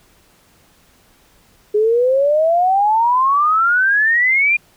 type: exponential sweep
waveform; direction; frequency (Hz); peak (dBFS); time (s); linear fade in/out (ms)
sine; up; 413.1 to 2440; -11; 1.74-4.57; 10
effects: pink hiss -53 dBFS RMS until 4.76 s